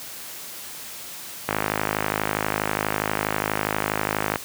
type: click train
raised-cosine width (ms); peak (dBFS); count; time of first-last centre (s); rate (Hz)
0.5; -6; 151; 1.49-4.358; 52.3
effects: white hiss -37 dBFS RMS until 4.44 s + high-pass 80 Hz 12 dB/octave